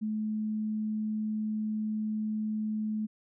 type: tone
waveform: sine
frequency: 215.2 Hz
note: A3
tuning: 38 cents flat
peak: -29 dBFS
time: 0.01-3.07 s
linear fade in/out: 20 ms
effects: none